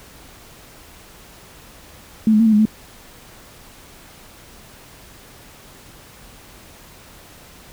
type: tone with pitch steps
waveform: sine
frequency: 219.4 / 213.2 / 227.3 / 219.4 / 209.5 / 216.8 Hz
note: A3 / G#3 / A#3 / A3 / G#3 / A3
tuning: -5 / +46 / -43 / -5 / +15 / -25 cents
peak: -10 dBFS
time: 2.27-2.654 s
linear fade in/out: 2 ms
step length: 64 ms
effects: pink hiss -44 dBFS RMS until 7.72 s